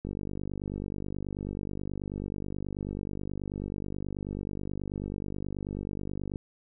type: click train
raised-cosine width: 3 ms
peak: -22 dBFS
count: 312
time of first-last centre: 0.05-6.358 s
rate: 49.3 Hz
effects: none